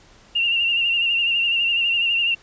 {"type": "tone with vibrato", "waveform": "sine", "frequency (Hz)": 2772, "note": "F7", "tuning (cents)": -14, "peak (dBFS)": -17, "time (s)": [0.35, 2.35], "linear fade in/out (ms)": 10, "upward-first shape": "sine", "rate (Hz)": 12, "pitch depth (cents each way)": 47, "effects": ["pink hiss -51 dBFS RMS until 2.42 s", "resampled to 16000 Hz"]}